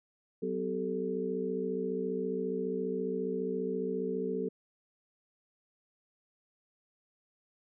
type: tone cluster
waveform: sine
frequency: 187.1 / 253.8 / 387.2 / 441.9 Hz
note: F#3 / B3 / G4 / A4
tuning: +20 / +47 / -21 / +7 cents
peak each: -38 / -38 / -37 / -34 dBFS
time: 0.42-4.49 s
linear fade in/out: 10 ms
effects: none